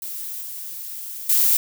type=noise with level steps; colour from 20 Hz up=violet; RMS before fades=-31 / -33 / -17 dBFS; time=0.02-1.57 s; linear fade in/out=2 ms; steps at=0.41 / 1.29 s; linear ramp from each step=5 ms; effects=none